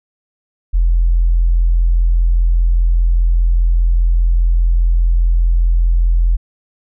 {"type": "tone", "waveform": "sine", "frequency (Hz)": 42.47, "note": "F1", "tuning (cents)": -48, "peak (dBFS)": -8, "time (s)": [0.73, 6.37], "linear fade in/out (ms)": 20, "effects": ["tanh soft clip ceiling -4 dBFS"]}